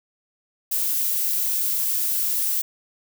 violet noise, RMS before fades -23 dBFS, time 0.71-2.62 s, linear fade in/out 10 ms, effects none

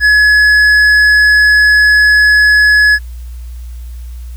sine tone with hard clipping, 1695 Hz, G#6, 35 cents sharp, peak -6 dBFS, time 0-2.99 s, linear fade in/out 50 ms, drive 6 dB, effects added 60 Hz sine -23 dBFS peak until 4.36 s + white hiss -46 dBFS RMS until 4.36 s

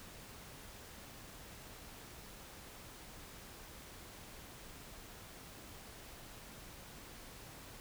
silence, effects pink hiss -53 dBFS RMS until 7.8 s

